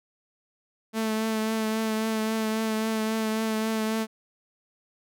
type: tone with vibrato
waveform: sawtooth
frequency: 220 Hz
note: A3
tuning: in tune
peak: -21 dBFS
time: 0.93-4.07 s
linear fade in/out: 50 ms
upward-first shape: triangle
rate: 3.7 Hz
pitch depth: 24 cents each way
effects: none